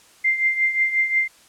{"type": "tone with tremolo", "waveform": "sine", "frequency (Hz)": 2093, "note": "C7", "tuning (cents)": 0, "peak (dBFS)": -14, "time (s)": [0.24, 1.28], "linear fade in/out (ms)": 10, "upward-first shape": "triangle", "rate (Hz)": 5.6, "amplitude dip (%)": 75, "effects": ["white hiss -52 dBFS RMS until 1.48 s", "low-pass 10000 Hz 12 dB/octave"]}